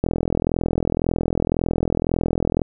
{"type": "click train", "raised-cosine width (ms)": 2, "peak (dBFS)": -6, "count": 109, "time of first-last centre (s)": [0.04, 2.618], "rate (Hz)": 41.9, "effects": []}